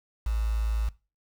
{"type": "tone with quantisation", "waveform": "sine", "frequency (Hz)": 55, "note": "A1", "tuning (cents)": 0, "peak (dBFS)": -24, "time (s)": [0.26, 0.89], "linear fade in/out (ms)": 5, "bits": 7, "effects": ["noise-tail reverb RT60 0.3 s tail -20 dB re dry"]}